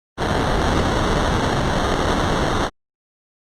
pink noise with sample-and-hold, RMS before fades -19 dBFS, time 0.17-2.7 s, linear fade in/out 50 ms, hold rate 2450 Hz, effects low-pass 6000 Hz 12 dB/octave + Opus 32 kbps

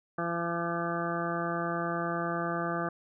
harmonic tone, 170 Hz, F3, 46 cents flat, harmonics 1 / 2 / 3 / 4 / 5 / 7 / 8 / 9 / 10, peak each -36 / -36 / -39 / -36 / -42 / -35 / -46 / -39 / -46 dBFS, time 0.18-2.89 s, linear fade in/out 5 ms, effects none

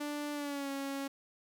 sawtooth tone with pitch glide, 293.7 to 275.6 Hz, D4 to C#4, 0 to -10 cents, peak -32 dBFS, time 0-1.08 s, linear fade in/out 10 ms, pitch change -110 cents, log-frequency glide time 0.33-0.7 s, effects none

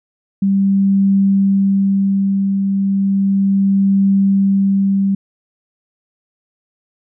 sine tone with tremolo, 196 Hz, G3, in tune, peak -9 dBFS, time 0.42-5.15 s, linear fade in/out 5 ms, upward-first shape triangle, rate 0.34 Hz, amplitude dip 40%, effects none

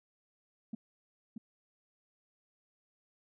sine tone with echo, 223.7 Hz, A3, 29 cents sharp, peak -34 dBFS, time 0.73-0.75 s, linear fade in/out 5 ms, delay 630 ms, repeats 1, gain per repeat -5 dB, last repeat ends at 1.38 s, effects tanh soft clip ceiling -33 dBFS

